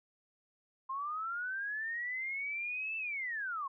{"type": "linear two-way sweep", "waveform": "sine", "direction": "up then down", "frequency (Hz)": [1046.5, 2660, 1046.5], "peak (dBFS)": -35, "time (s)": [0.89, 3.68], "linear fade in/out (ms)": 10, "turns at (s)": 2.97, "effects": []}